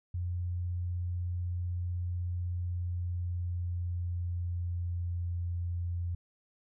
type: tone with pitch glide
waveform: sine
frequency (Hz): 88.4 to 86.98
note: F2 to F2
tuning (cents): +22 to -6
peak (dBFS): -31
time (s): 0.14-6.15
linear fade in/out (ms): 5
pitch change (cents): -28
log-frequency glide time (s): 2.5-5.42
effects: none